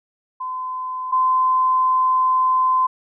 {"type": "tone pair in turn", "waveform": "sine", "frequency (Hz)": [1023, 1029.5], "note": ["C6", "C6"], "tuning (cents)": [-39, -28], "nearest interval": "unison", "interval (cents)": 11, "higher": "second", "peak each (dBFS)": [-24, -14], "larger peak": "second", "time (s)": [[0.4, 1.12], [1.12, 2.87]], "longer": "second", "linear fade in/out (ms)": 10, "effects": []}